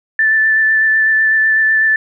sine tone with vibrato, 1760 Hz, A6, in tune, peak -9 dBFS, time 0.19-1.96 s, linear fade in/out 2 ms, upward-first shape sine, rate 8 Hz, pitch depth 13 cents each way, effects none

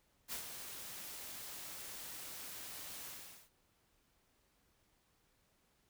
white noise with ADSR envelope, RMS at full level -41 dBFS, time 0.28-3.5 s, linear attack 46 ms, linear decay 100 ms, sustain -7 dB, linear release 430 ms, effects pink hiss -75 dBFS RMS until 5.89 s

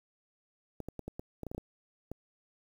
clicks, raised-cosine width 2 ms, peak -26 dBFS, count 11, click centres 0.803 / 0.886 / 0.993 / 1.08 / 1.195 / 1.433 / 1.467 / 1.515 / 1.548 / 1.58 / 2.116 s, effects 9-bit

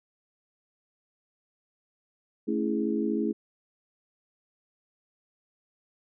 sine chord, A major seventh, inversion none, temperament equal, 220 / 277.2 / 329.6 / 415.3 Hz, A3 / C#4 / E4 / G#4, 0 / 0 / 0 / 0 cents, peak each -29 / -32 / -30 / -32 dBFS, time 2.47-3.33 s, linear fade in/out 20 ms, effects none

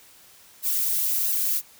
violet noise with flanger, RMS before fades -24 dBFS, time 0.62-1.62 s, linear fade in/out 50 ms, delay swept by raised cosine 0.87 to 4.47 ms, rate 1.5 Hz, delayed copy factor -0.85, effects white hiss -52 dBFS RMS until 1.79 s

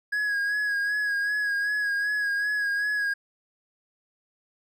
triangle tone with vibrato, 1659 Hz, G#6, 2 cents flat, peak -22 dBFS, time 0.12-3.14 s, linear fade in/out 10 ms, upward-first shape sine, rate 2.6 Hz, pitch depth 35 cents each way, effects none

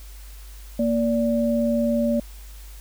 sine tone pair together, 233.1 / 580 Hz, A#3 / D5, 0 / -22 cents, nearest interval octave + major third, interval 1578 cents, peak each -20 / -23 dBFS, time 0.79-2.2 s, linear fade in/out 5 ms, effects added 50 Hz sine -38 dBFS peak until 2.8 s + white hiss -49 dBFS RMS until 2.8 s

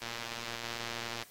click train, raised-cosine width 0.2 ms, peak -21 dBFS, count 142, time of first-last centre 0.02-1.225 s, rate 117 Hz, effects white hiss -57 dBFS RMS until 1.3 s + AAC 48 kbps

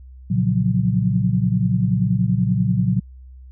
sine chord, Gb major seventh, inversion first, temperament equal, 116.54 / 138.59 / 174.61 / 185 Hz, Bb2 / Db3 / F3 / Gb3, 0 / 0 / 0 / 0 cents, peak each -20 / -23 / -23 / -20 dBFS, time 0.3-3 s, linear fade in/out 10 ms, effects added 64 Hz sine -38 dBFS peak until 3.51 s

